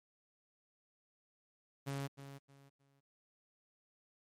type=tone with echo; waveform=sawtooth; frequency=138.59 Hz; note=C#3; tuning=in tune; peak=-34 dBFS; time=1.86-2.08 s; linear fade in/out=20 ms; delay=310 ms; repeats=3; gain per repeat=-11 dB; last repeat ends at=3.01 s; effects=MP3 64 kbps